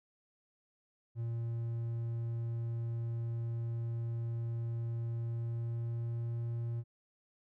triangle tone with pitch glide, 116.2 to 117.14 Hz, A#2 to A#2, -5 to +9 cents, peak -32 dBFS, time 1.15-6.84 s, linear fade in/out 50 ms, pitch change +14 cents, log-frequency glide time 5.19-6.42 s, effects none

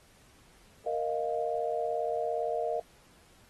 sine chord, Bb suspended fourth, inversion none, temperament just, 466.2 / 621.6 / 699.2 Hz, Bb4 / Eb5 / F5, 0 / -2 / +2 cents, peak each -33 dBFS, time 0.86-2.8 s, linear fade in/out 5 ms, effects pink hiss -61 dBFS RMS until 3.49 s + AAC 32 kbps

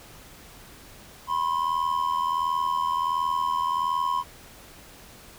triangle ring-modulated tone, 1030 Hz, C6, 28 cents flat, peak -18 dBFS, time 1.27-4.24 s, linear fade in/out 50 ms, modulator 40.7 Hz, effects pink hiss -48 dBFS RMS until 5.38 s

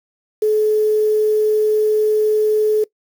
sine tone with quantisation, 428.1 Hz, A4, 47 cents flat, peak -12 dBFS, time 0.42-2.84 s, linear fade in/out 5 ms, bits 6, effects noise-tail reverb RT60 0.1 s tail -21 dB re dry

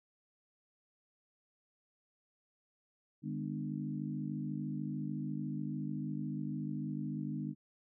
harmonic tone with a mistuned harmonic, 50.1 Hz, G1, 38 cents sharp, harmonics 3 / 4 / 5 / 6, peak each -40 / -41 / -42 / -43 dBFS, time 3.22-7.55 s, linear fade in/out 50 ms, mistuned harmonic 4, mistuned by +32 cents, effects none

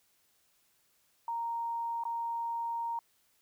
sine tone with dropouts, 930 Hz, A#5, 4 cents flat, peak -32 dBFS, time 1.28-2.99 s, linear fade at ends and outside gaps 2 ms, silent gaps 2.037-2.052 s, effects white hiss -71 dBFS RMS until 3.41 s

